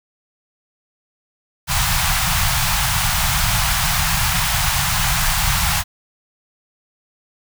pink band-stop noise, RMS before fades -18 dBFS, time 1.67-5.84 s, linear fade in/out 50 ms, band 170 to 730 Hz, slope 48 dB/octave, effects none

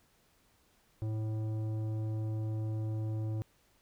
sine tone with tanh clipping, 109.1 Hz, A2, 14 cents flat, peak -34 dBFS, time 1.02-3.42 s, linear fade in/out 0 ms, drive 12 dB, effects pink hiss -69 dBFS RMS until 3.81 s

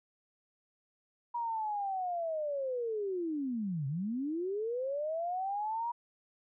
sine linear two-way sweep, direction down then up, 961 to 130.81 to 961 Hz, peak -32 dBFS, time 1.34-5.92 s, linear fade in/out 10 ms, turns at 3.87 s, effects none

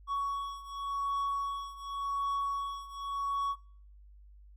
triangle beating tone pair, 1118 / 1118.89 Hz, C#6 / C#6, +14 / +16 cents, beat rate 0.89 Hz, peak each -32 / -35 dBFS, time 0.07-3.56 s, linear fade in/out 50 ms, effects noise-tail reverb RT60 0.5 s tail -19 dB re dry + added 50 Hz sine -52 dBFS peak until 4.56 s

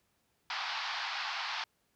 pink band-pass noise, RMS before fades -37 dBFS, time 0.5-1.64 s, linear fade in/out 2 ms, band 790 to 5100 Hz, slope 48 dB/octave, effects pink hiss -75 dBFS RMS until 1.95 s + high-pass 60 Hz 12 dB/octave

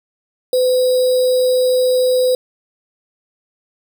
sine tone with sample-and-hold, 507 Hz, B4, 45 cents sharp, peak -11 dBFS, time 0.53-2.35 s, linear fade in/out 2 ms, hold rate 4410 Hz, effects none

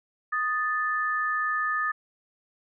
sine tone pair together, 1242 / 1756.5 Hz, D#6 / A6, -3 / -3 cents, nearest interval tritone, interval 600 cents, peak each -27 dBFS, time 0.32-1.92 s, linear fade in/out 10 ms, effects none

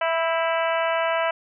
harmonic tone with a mistuned harmonic, 329.6 Hz, E4, in tune, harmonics 2 / 3 / 4 / 5 / 6 / 7 / 8 / 9, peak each -23 / -27 / -29 / -31 / -33 / -34 / -35 / -36 dBFS, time 0.01-1.31 s, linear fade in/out 5 ms, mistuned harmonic 5, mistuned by -35 cents, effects none

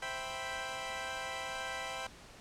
15% pulse chord, C major seventh, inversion none, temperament equal, 523.3 / 659.3 / 784 / 987.8 Hz, C5 / E5 / G5 / B5, 0 / 0 / 0 / 0 cents, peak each -38 / -38 / -35 / -39 dBFS, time 0.02-2.07 s, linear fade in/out 5 ms, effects pink hiss -54 dBFS RMS until 2.4 s + low-pass 8000 Hz 12 dB/octave

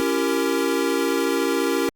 square chord, C# diminished seventh, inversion none, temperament equal with one note detuned, 277.2 / 337.7 / 392 / 466.2 Hz, C#4 / E4 / G4 / Bb4, 0 / +42 / 0 / 0 cents, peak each -26 dBFS, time 0-1.89 s, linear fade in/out 0 ms, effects Opus 48 kbps

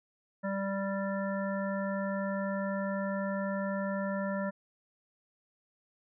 harmonic tone, 196 Hz, G3, in tune, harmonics 1 / 3 / 5 / 7 / 9, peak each -33 / -35 / -42 / -43 / -42 dBFS, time 0.43-4.51 s, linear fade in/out 20 ms, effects none

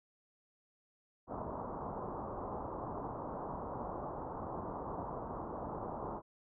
white low-pass noise, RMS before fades -42 dBFS, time 1.27-6.22 s, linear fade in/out 50 ms, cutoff 1100 Hz, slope 48 dB/octave, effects none

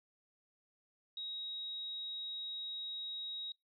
sine tone, 3800 Hz, A#7, 33 cents sharp, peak -40 dBFS, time 1.17-3.52 s, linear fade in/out 2 ms, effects noise-tail reverb RT60 0.2 s tail -26 dB re dry

